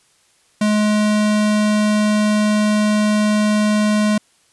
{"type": "tone", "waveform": "square", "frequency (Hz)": 211.2, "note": "G#3", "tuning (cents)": 29, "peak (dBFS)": -14, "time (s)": [0.61, 4.18], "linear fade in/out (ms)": 5, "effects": ["white hiss -57 dBFS RMS until 4.52 s", "resampled to 24000 Hz"]}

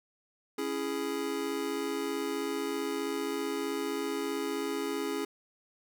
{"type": "chord", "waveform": "square", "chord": "C# minor", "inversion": "none", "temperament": "just", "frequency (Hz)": [277.2, 332.6, 415.8], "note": ["C#4", "E4", "G#4"], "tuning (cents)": [0, 16, 2], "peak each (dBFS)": [-37, -38, -35], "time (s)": [0.58, 5.25], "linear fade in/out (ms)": 5, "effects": []}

